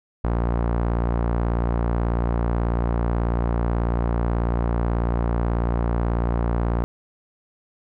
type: tone with low-pass filter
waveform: sawtooth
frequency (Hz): 58.27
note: A#1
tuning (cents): 0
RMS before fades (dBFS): -22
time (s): 0.24-6.84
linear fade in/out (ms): 0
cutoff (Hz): 1100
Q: 1.2
effects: none